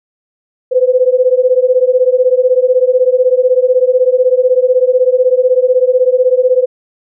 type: beating tone pair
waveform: sine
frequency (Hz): 499.3 / 515.3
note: B4 / C5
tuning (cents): +19 / -27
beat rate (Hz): 16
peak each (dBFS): -10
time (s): 0.71-6.66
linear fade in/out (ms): 20
effects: none